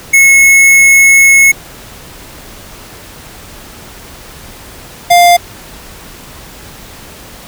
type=tone pair in turn; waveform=square; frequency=2186 / 700.2 Hz; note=C#7 / F5; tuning=-25 / +4 cents; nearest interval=octave + minor sixth; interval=1971 cents; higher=first; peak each=-3 dBFS; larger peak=neither; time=0.13-1.52 / 5.1-5.37 s; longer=first; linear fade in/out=10 ms; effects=pink hiss -32 dBFS RMS until 7.47 s